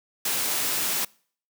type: noise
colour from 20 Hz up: white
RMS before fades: -26 dBFS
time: 0.25-1.05 s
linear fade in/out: 5 ms
effects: noise-tail reverb RT60 0.5 s tail -25 dB re dry + high-pass 150 Hz 12 dB/octave